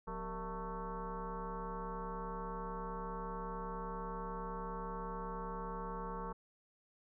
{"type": "tone with frequency modulation", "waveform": "sine", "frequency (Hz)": 465.3, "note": "A#4", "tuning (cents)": -3, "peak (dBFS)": -39, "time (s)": [0.07, 6.33], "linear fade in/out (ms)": 10, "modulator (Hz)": 215, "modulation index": 3.6, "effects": []}